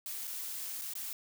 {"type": "noise with dropouts", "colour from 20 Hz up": "blue", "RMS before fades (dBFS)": -40, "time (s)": [0.06, 1.13], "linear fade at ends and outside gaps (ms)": 1, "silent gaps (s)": [[0.272, 0.276], [0.813, 0.818], [0.936, 0.953]], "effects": []}